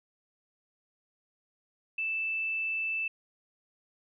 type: tone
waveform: sine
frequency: 2642 Hz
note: E7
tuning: 3 cents sharp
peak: -29 dBFS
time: 1.98-3.08 s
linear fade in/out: 5 ms
effects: none

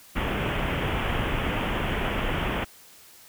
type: low-pass noise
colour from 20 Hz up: pink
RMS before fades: -27 dBFS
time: 0.15-2.65 s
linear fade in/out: 20 ms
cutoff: 3300 Hz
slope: 96 dB/octave
effects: white hiss -51 dBFS RMS until 3.28 s

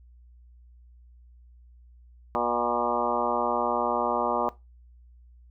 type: harmonic tone with a mistuned harmonic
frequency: 120 Hz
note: B2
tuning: 49 cents flat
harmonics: 2 / 3 / 4 / 5 / 6 / 7 / 8 / 9 / 10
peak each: -35 / -34 / -33 / -31 / -33 / -31 / -30 / -33 / -33 dBFS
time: 2.35-4.49 s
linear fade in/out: 0 ms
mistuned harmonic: 7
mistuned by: -43 cents
effects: noise-tail reverb RT60 0.2 s tail -17 dB re dry + added 60 Hz sine -50 dBFS peak until 5.5 s

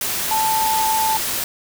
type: tone in noise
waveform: sine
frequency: 880 Hz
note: A5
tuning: in tune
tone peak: -17 dBFS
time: 0.31-1.17 s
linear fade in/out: 2 ms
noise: white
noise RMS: -23 dBFS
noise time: 0.01-1.44 s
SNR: +3 dB
effects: none

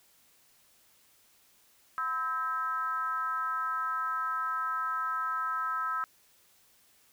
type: tone with frequency modulation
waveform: sine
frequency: 1300 Hz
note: E6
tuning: 24 cents flat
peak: -29 dBFS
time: 1.98-6.04 s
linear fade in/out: 0 ms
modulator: 285 Hz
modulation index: 0.73
effects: white hiss -64 dBFS RMS until 7.12 s

